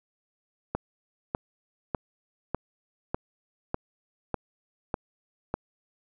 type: click train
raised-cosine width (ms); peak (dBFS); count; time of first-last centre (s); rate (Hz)
1; -13; 9; 0.75-5.54; 1.67
effects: none